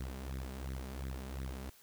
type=tone with flanger; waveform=sawtooth; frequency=66 Hz; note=C2; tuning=16 cents sharp; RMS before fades=-42 dBFS; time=0-1.7 s; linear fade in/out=5 ms; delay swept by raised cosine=0.5 to 5.1 ms; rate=2.8 Hz; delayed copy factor=+0.8; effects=white hiss -62 dBFS RMS until 1.82 s